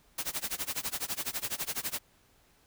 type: noise with tremolo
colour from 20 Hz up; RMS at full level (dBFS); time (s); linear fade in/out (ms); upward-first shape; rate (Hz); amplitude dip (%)
white; -32; 0.18-1.99; 5; sine; 12; 95
effects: pink hiss -65 dBFS RMS until 2.66 s